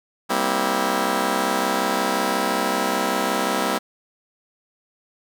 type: chord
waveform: 10% pulse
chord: C dominant seventh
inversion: second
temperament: just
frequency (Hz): 196.22 / 235.5 / 261.6 / 327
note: G3 / Bb3 / C4 / E4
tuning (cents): +2 / +18 / 0 / -14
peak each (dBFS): -18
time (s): 0.29-3.79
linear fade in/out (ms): 20
effects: none